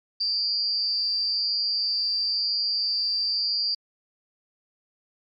sine tone with amplitude modulation, 4714 Hz, D8, 6 cents sharp, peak -19 dBFS, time 0.2-3.75 s, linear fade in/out 10 ms, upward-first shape sine, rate 213 Hz, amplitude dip 75%, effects MP3 96 kbps

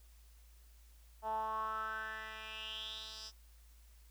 10% pulse tone with band-pass filter sweep, 218.9 Hz, A3, 9 cents flat, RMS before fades -42 dBFS, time 1.22-3.32 s, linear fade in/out 50 ms, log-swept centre 780 to 5200 Hz, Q 6, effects added 56 Hz sine -58 dBFS peak until 4.1 s + white hiss -69 dBFS RMS until 4.1 s

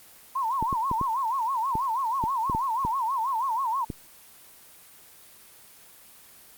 sine tone with vibrato, 985 Hz, B5, 5 cents flat, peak -24 dBFS, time 0.35-3.85 s, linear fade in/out 10 ms, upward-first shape sine, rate 6.2 Hz, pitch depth 200 cents each way
clicks, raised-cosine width 3 ms, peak -18 dBFS, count 10, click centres 0.626 / 0.728 / 0.914 / 1.013 / 1.754 / 2.239 / 2.498 / 2.549 / 2.85 / 3.902 s
effects white hiss -51 dBFS RMS until 6.57 s + Opus 24 kbps

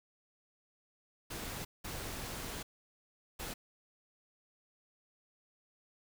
pink noise bursts at uneven times, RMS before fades -42 dBFS, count 3, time 1.3-1.65 / 1.84-2.63 / 3.39-3.54 s, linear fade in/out 10 ms, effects none

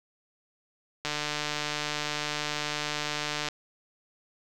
click train, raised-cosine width 0.2 ms, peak -13 dBFS, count 364, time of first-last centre 1.05-3.486 s, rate 149 Hz, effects none

